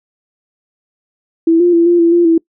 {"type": "tone with pitch steps", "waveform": "sine", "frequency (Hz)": [329.8, 350.6, 337.2, 347, 336.3, 345.4, 329.5], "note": ["E4", "F4", "E4", "F4", "E4", "F4", "E4"], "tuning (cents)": [1, 7, 39, -11, 35, -19, -1], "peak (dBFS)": -6, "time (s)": [1.47, 2.38], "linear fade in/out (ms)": 5, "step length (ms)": 130, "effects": ["noise-tail reverb RT60 0.1 s tail -24 dB re dry"]}